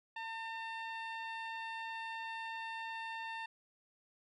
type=tone with low-pass filter; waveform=15% pulse; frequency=903 Hz; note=A5; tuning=45 cents sharp; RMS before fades=-43 dBFS; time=0.16-3.46 s; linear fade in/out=5 ms; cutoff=3200 Hz; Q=0.6; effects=none